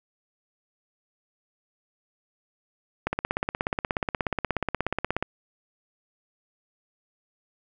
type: click train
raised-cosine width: 0.5 ms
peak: -10 dBFS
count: 37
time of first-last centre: 3.07-5.226 s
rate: 16.7 Hz
effects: none